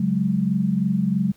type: chord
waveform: sine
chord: C# suspended fourth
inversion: none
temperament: just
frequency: 138.59 / 184.79 / 207.9 Hz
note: C#3 / F#3 / G#3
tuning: 0 / -2 / +2 cents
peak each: -27 / -21 / -22 dBFS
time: 0-1.32 s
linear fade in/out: 5 ms
effects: pink hiss -57 dBFS RMS until 1.36 s